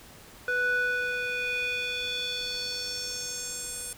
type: tone with band-pass filter sweep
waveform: square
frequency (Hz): 493.9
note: B4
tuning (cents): 0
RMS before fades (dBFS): -31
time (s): 0.48-3.93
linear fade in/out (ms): 2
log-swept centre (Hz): 1300 to 9300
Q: 3.5
effects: pink hiss -50 dBFS RMS until 3.97 s